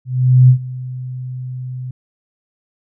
sine tone with ADSR envelope, 127.3 Hz, C3, 47 cents flat, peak -3 dBFS, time 0.05-1.91 s, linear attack 440 ms, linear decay 89 ms, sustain -20 dB, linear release 4 ms, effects none

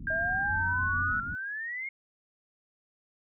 pink low-pass noise, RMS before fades -41 dBFS, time 0-1.35 s, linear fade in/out 0 ms, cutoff 290 Hz, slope 48 dB/octave
sine tone with pitch glide, 1601 to 1468.1 Hz, G6 to F#6, +36 to -14 cents, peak -27 dBFS, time 0.07-1.2 s, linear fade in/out 2 ms, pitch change -150 cents, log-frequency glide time 0.41-0.95 s
sine exponential sweep, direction up, 631 to 2173 Hz, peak -33 dBFS, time 0.1-1.89 s, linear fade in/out 5 ms
sine tone, 89.3 Hz, F2, 39 cents sharp, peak -34 dBFS, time 0.5-1.11 s, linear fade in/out 5 ms
effects none

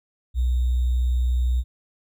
sine tone with sample-and-hold, 61.8 Hz, B1, 2 cents sharp, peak -18 dBFS, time 0.34-1.64 s, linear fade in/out 50 ms, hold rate 3675 Hz, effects none

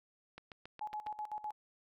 click train, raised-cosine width 0.3 ms, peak -32 dBFS, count 6, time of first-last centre 0.38-1.069 s, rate 7.26 Hz
sine tone with tremolo, 847 Hz, G#5, 34 cents sharp, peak -37 dBFS, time 0.81-1.52 s, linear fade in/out 5 ms, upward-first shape square, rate 7.9 Hz, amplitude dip 80%
effects none

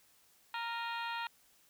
harmonic tone with a mistuned harmonic, 465.1 Hz, A#4, 4 cents flat, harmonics 2 / 3 / 4 / 5 / 6 / 7 / 8 / 9, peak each -39 / -43 / -45 / -47 / -49 / -50 / -51 / -52 dBFS, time 0.54-1.27 s, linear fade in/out 2 ms, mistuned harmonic 5, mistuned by +97 cents, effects white hiss -67 dBFS RMS until 1.69 s

